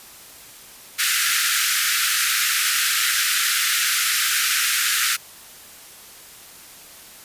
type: high-pass noise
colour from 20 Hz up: pink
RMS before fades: -20 dBFS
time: 0.98-5.17 s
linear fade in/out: 20 ms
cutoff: 1300 Hz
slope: 96 dB/octave
effects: white hiss -43 dBFS RMS until 7.24 s + resampled to 32000 Hz